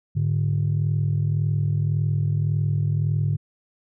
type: tone pair together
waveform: sine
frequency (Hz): 105.03 / 146.83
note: G#2 / D3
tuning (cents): +20 / 0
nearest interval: tritone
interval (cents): 580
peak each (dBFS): -21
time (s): 0.15-3.37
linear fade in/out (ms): 20
effects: tanh soft clip ceiling -14 dBFS